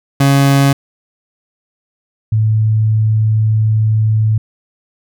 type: tone pair in turn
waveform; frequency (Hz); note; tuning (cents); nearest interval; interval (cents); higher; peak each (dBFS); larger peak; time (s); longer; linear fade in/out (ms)
30% pulse / sine; 138.7 / 109.11; C#3 / A2; +1 / -14; major third; 415; first; -5 / -9; first; 0.2-0.73 / 2.32-4.38; second; 5
effects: none